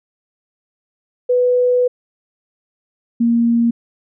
sine tone pair in turn, 495.5 / 233.8 Hz, B4 / A#3, +6 / +5 cents, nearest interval octave + minor second, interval 1301 cents, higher first, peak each -11 dBFS, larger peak neither, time 1.29-1.88 / 3.2-3.71 s, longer first, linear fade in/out 10 ms, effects none

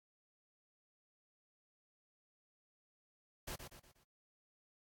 pink noise with echo, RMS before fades -44 dBFS, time 3.47-3.56 s, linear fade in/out 10 ms, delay 120 ms, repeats 4, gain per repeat -7 dB, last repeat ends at 4.04 s, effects AAC 64 kbps

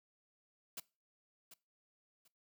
white noise with echo, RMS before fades -44 dBFS, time 0.77-0.8 s, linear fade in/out 5 ms, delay 740 ms, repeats 2, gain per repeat -12 dB, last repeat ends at 2.28 s, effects noise-tail reverb RT60 0.3 s tail -22 dB re dry + high-pass 150 Hz 12 dB/octave

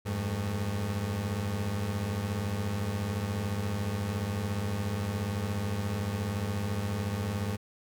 30% pulse tone cluster, 86.9 / 101 / 219.2 Hz, F2 / G#2 / A3, -8 / -48 / -6 cents, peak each -37 / -28 / -37 dBFS, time 0.05-7.57 s, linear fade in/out 20 ms, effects none

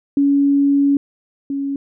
sine tone pair in turn, 281.2 / 277.8 Hz, C#4 / C#4, +25 / +4 cents, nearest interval unison, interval 21 cents, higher first, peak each -11 / -19 dBFS, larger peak first, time 0.17-0.97 / 1.5-1.76 s, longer first, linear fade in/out 2 ms, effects none

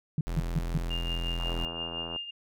sine tone bursts, 152.2 Hz, D#3, 38 cents flat, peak -23 dBFS, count 4, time 0.18-0.776 s, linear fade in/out 2 ms, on 29 ms, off 160 ms
45% pulse tone, 42.45 Hz, F1, 48 cents flat, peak -30 dBFS, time 0.27-1.65 s, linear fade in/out 0 ms
sine tone with tremolo, 2815 Hz, F7, 13 cents sharp, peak -31 dBFS, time 0.9-2.31 s, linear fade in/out 10 ms, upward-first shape triangle, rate 5.7 Hz, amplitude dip 70%
click train, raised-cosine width 1 ms, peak -25 dBFS, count 65, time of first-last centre 1.4-2.161 s, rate 84.1 Hz
effects none

